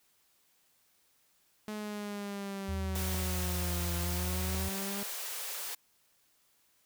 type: exponential two-way sweep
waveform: sawtooth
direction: down then up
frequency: 213.3 to 172.7 to 202.3 Hz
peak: -33 dBFS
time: 1.68-5.03 s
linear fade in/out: 0 ms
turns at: 3.96 s
type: tone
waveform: sine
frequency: 79.9 Hz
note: D#2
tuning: 47 cents sharp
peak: -33 dBFS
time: 2.68-4.69 s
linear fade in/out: 10 ms
type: high-pass noise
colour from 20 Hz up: white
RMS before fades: -39 dBFS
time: 2.95-5.75 s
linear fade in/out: 5 ms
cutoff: 390 Hz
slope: 48 dB/octave
type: clicks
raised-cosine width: 1 ms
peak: -29 dBFS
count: 3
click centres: 2.961 / 3.145 / 4.547 s
effects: white hiss -70 dBFS RMS until 6.85 s